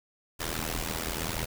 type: noise with amplitude modulation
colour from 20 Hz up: pink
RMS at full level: -29 dBFS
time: 0.39-1.46 s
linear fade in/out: 20 ms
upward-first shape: sine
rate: 81 Hz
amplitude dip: 90%
effects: none